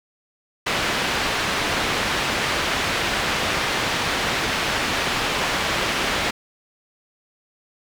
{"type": "low-pass noise", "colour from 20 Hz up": "white", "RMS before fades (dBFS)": -23, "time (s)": [0.66, 6.31], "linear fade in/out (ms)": 10, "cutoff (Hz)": 2900, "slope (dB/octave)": 12, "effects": []}